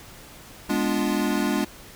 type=chord; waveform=square; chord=G# diminished seventh; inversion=none; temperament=equal with one note detuned; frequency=207.7 / 246.9 / 290.5 / 349.2 Hz; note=G#3 / B3 / D4 / F4; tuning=0 / 0 / -19 / 0 cents; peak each=-27 / -29 / -27 / -30 dBFS; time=0.69-1.65 s; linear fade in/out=10 ms; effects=pink hiss -45 dBFS RMS until 1.95 s